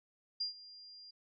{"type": "tone with ADSR envelope", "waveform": "sine", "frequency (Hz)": 4800, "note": "D8", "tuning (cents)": 37, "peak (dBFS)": -32, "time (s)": [0.4, 1.11], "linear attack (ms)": 10, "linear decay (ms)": 120, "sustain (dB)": -19, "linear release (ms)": 8, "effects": []}